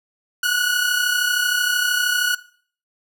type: tone pair together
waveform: sawtooth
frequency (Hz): 1447 / 1480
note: F#6 / F#6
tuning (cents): -39 / 0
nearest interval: unison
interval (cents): 39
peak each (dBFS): -17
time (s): 0.43-2.35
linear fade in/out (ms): 5
effects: noise-tail reverb RT60 0.5 s tail -19 dB re dry